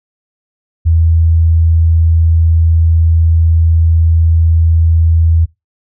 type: tone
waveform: sine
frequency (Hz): 82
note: E2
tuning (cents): -9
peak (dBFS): -6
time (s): 0.85-5.46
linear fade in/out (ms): 20
effects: noise-tail reverb RT60 0.2 s tail -21 dB re dry